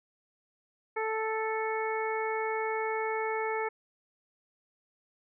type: harmonic tone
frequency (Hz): 440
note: A4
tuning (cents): 0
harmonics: 1 / 2 / 3 / 4 / 5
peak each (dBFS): -32 / -34 / -39 / -40 / -38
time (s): 0.96-3.69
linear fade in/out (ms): 10
effects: none